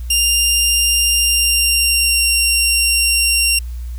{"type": "tone with pitch glide", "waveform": "15% pulse", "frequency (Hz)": [2794, 2760], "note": ["F7", "F7"], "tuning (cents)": [0, -21], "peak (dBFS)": -5, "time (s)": [0.1, 3.59], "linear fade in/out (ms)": 5, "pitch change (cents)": -21, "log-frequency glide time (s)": [1.2, 2.23], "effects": ["added 60 Hz sine -23 dBFS peak until 3.98 s", "white hiss -48 dBFS RMS until 3.98 s"]}